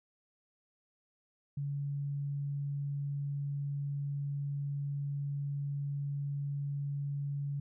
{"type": "tone", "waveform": "sine", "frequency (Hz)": 141.9, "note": "C#3", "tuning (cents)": 41, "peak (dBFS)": -33, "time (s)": [1.57, 7.6], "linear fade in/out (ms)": 5, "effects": []}